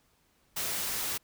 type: noise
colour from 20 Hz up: white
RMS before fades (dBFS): -33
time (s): 0.56-1.18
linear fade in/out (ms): 10
effects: pink hiss -69 dBFS RMS until 1.23 s